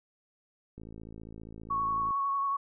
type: click train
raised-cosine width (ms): 3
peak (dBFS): -33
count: 74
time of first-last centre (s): 0.78-2.107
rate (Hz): 55
type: tone with vibrato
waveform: sine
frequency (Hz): 1108.7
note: C#6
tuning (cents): 0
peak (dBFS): -27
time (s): 1.7-2.57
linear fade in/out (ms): 10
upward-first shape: square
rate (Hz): 11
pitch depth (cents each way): 14
effects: none